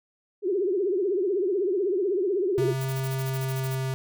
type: tone with vibrato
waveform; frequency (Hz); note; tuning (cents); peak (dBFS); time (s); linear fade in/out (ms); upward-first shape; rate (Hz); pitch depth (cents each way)
sine; 381.2; G4; -48; -22; 0.42-2.75; 50; triangle; 16; 200
type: tone with pitch glide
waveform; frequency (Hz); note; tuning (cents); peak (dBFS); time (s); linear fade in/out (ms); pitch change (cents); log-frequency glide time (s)
square; 133 to 132.16; C3 to C3; +29 to +18; -27; 2.58-3.94; 0; -11; 3.1-3.73
type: noise bursts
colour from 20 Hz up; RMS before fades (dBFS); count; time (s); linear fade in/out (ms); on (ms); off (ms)
blue; -40; 13; 2.81-3.749; 2; 39; 36
effects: none